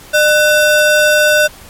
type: ring-modulated tone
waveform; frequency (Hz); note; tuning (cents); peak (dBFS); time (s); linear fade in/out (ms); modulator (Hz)
square; 1049; C6; +4; -5; 0.13-1.48; 20; 445
effects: pink hiss -37 dBFS RMS until 1.69 s + MP3 64 kbps